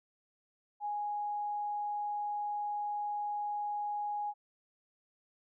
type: tone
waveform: sine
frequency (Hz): 829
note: G#5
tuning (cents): -3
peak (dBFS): -33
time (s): 0.8-4.34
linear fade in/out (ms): 50
effects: none